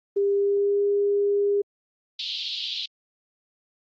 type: tone with pitch glide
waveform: sine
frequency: 400.4 to 405.1 Hz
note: G4 to G#4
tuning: +37 to -43 cents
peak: -19 dBFS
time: 0.16-1.62 s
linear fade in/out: 10 ms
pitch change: +20 cents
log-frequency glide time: 0.34-0.84 s
type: band-pass noise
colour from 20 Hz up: pink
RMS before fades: -31 dBFS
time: 2.19-2.86 s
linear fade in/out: 5 ms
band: 3100 to 4400 Hz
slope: 48 dB/octave
effects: Opus 24 kbps